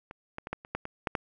clicks, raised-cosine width 0.5 ms, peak -27 / -21 / -22 / -17 / -30 / -16 / -22 / -13 / -13 dBFS, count 9, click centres 0.111 / 0.384 / 0.471 / 0.53 / 0.649 / 0.75 / 0.854 / 1.072 / 1.152 s, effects none

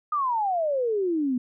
sine exponential sweep, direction down, 1244.5 to 240.9 Hz, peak -22 dBFS, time 0.12-1.38 s, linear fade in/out 5 ms, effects none

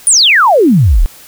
sine exponential sweep, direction down, 9970 to 30.6 Hz, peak -4 dBFS, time 0.07-1.06 s, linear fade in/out 0 ms, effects white hiss -37 dBFS RMS until 1.27 s

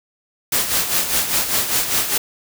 white noise with tremolo, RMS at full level -17 dBFS, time 0.52-2.18 s, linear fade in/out 5 ms, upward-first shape sine, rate 5 Hz, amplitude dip 60%, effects none

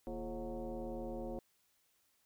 sine tone with frequency modulation, 152.5 Hz, D#3, 34 cents flat, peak -39 dBFS, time 0.07-1.39 s, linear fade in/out 0 ms, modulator 192 Hz, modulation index 2.7, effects white hiss -75 dBFS RMS until 2.25 s

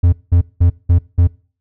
triangle tone bursts, 87 Hz, F2, 6 cents flat, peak -5 dBFS, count 5, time 0.03-1.275 s, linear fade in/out 10 ms, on 97 ms, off 190 ms, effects noise-tail reverb RT60 0.4 s tail -22 dB re dry

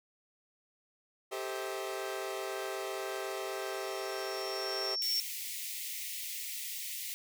sawtooth chord, A minor seventh, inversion third, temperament equal with one note detuned, 392 / 440 / 523.3 / 642.7 Hz, G4 / A4 / C5 / E5, 0 / 0 / 0 / -44 cents, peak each -35 / -41 / -39 / -38 dBFS, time 1.31-4.96 s, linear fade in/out 20 ms
sine tone with exponential growth, 5460 Hz, F8, 40 cents flat, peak -28 dBFS, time 2.9-5.2 s, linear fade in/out 0 ms, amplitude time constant 500 ms
white high-pass noise, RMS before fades -40 dBFS, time 5.02-7.14 s, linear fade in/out 0 ms, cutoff 1900 Hz, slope 96 dB/octave
effects none

